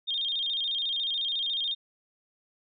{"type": "tone with vibrato", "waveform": "sine", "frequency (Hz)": 3430, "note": "A7", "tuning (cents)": -45, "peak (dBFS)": -27, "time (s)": [0.07, 1.75], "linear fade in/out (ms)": 20, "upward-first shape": "square", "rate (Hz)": 14, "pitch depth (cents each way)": 110, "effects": []}